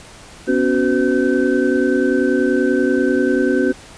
sine tone cluster, 249.3 / 279.6 / 371.7 / 507 / 1534 Hz, B3 / C#4 / F#4 / B4 / G6, +16 / +15 / +8 / +45 / -38 cents, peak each -19 / -18 / -18 / -22 / -25 dBFS, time 0.47-3.73 s, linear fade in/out 20 ms, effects pink hiss -40 dBFS RMS until 3.97 s + resampled to 22050 Hz

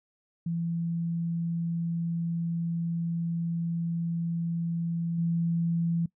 sine tone with level steps, 168.2 Hz, E3, 35 cents sharp, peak -27 / -24 dBFS, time 0.46-6.06 s, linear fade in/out 5 ms, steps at 5.18 s, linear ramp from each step 5 ms, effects noise-tail reverb RT60 0.1 s tail -21 dB re dry

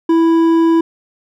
triangle tone with hard clipping, 329.6 Hz, E4, in tune, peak -10 dBFS, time 0.09-0.81 s, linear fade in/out 5 ms, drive 10 dB, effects none

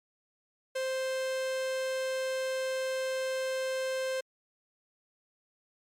45% pulse tone, 523.3 Hz, C5, in tune, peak -30 dBFS, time 0.75-4.21 s, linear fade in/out 10 ms, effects low-pass 11000 Hz 12 dB/octave + MP3 96 kbps

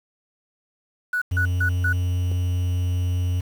sine tone bursts, 1474 Hz, F#6, 7 cents flat, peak -20 dBFS, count 4, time 1.13-1.928 s, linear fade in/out 5 ms, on 87 ms, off 150 ms
triangle tone, 89.5 Hz, F2, 43 cents sharp, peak -18 dBFS, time 1.31-3.41 s, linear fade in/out 10 ms
click, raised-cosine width 2 ms, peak -22 dBFS, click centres 2.316 s
effects 7-bit

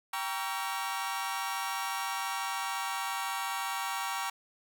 sawtooth chord, G diminished seventh, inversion none, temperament just, 784 / 940.8 / 1128.9 / 1354.7 Hz, G5 / Bb5 / Db6 / Fb6, 0 / +16 / +31 / +47 cents, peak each -34 / -33 / -34 / -37 dBFS, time 0.13-4.3 s, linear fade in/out 5 ms, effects none

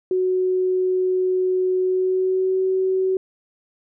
sine tone with pitch glide, 370 to 376.9 Hz, F#4 to F#4, 0 to +32 cents, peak -17 dBFS, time 0.11-3.17 s, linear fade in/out 2 ms, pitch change +32 cents, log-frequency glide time 1.8-2.6 s, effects none

